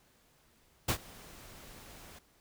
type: noise with ADSR envelope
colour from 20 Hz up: pink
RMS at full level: -28 dBFS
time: 0.88-2.19 s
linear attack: 10 ms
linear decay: 83 ms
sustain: -24 dB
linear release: 7 ms
effects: pink hiss -67 dBFS RMS until 2.4 s